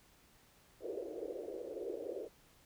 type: band-pass noise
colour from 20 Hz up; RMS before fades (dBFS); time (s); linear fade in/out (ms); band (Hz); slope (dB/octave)
white; -43; 0.8-2.29; 50; 340 to 540; 48
effects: pink hiss -66 dBFS RMS until 2.65 s